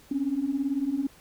sine beating tone pair, 264 / 282 Hz, C4 / C#4, +16 / +30 cents, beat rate 18 Hz, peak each -29 / -26 dBFS, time 0.11-1.07 s, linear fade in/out 5 ms, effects tanh soft clip ceiling -17 dBFS + pink hiss -55 dBFS RMS until 1.2 s

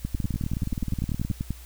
two click trains, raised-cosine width 5 ms, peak -15 / -16 dBFS, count 16 / 23, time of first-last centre 0.05-1.506 / 0.15-1.302 s, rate 10.3 / 19.1 Hz, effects added 60 Hz sine -42 dBFS peak until 1.65 s + white hiss -50 dBFS RMS until 1.65 s

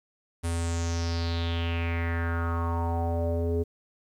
square tone with low-pass filter sweep, 84.2 Hz, E2, 37 cents sharp, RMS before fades -28 dBFS, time 0.43-3.64 s, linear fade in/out 20 ms, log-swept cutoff 10000 to 410 Hz, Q 4.8, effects 10-bit

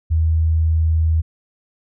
sine tone, 80.3 Hz, E2, 45 cents flat, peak -13 dBFS, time 0.1-1.22 s, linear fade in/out 20 ms, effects none

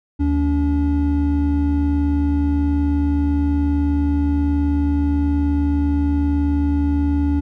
triangle tone pair together, 75.68 / 285.9 Hz, D#2 / D4, -47 / -46 cents, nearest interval octave + major seventh, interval 2301 cents, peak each -16 dBFS, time 0.19-7.41 s, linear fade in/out 20 ms, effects none

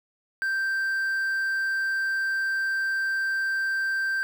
triangle tone with quantisation, 1568 Hz, G6, in tune, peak -22 dBFS, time 0.42-4.23 s, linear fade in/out 0 ms, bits 8, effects none

